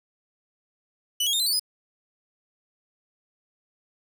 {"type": "tone with pitch steps", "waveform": "sawtooth", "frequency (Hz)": [2972, 3298, 3659, 4060, 4505, 4998], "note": ["F#7", "G#7", "A#7", "B7", "C#8", "D#8"], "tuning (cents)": [7, -13, -33, 47, 27, 7], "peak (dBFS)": -19, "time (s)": [1.2, 1.596], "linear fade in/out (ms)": 5, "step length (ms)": 66, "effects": []}